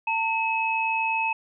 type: tone pair together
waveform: sine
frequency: 899.9 / 2572 Hz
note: A5 / E7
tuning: +39 / -43 cents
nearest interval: octave + tritone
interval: 1818 cents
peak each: -25 dBFS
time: 0.07-1.33 s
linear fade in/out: 5 ms
effects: none